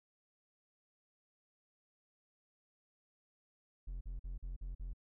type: tone bursts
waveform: triangle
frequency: 43.65 Hz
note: F1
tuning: in tune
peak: -38 dBFS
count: 6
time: 3.87-4.935 s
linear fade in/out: 10 ms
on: 140 ms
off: 45 ms
effects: none